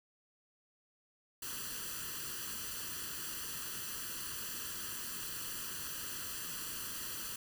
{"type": "noise with comb filter", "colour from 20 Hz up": "white", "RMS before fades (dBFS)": -42, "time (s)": [1.42, 7.36], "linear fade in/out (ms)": 5, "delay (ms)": 0.67, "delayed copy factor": 0.8, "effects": []}